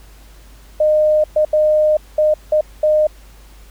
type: tone bursts at uneven times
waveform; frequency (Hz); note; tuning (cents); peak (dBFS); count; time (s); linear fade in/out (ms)
sine; 612; D#5; -29; -10; 6; 0.8-1.24 / 1.36-1.45 / 1.53-1.97 / 2.18-2.34 / 2.52-2.61 / 2.83-3.07; 5
effects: added 50 Hz sine -40 dBFS peak until 3.7 s + pink hiss -48 dBFS RMS until 3.7 s